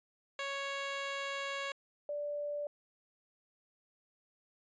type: tone pair in turn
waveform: 10% pulse / sine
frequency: 554.4 / 584.9 Hz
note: C#5 / D5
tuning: 0 / -7 cents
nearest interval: minor second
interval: 93 cents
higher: second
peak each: -28 / -35 dBFS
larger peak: first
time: 0.39-1.72 / 2.09-2.67 s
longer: first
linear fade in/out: 2 ms
effects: resampled to 16000 Hz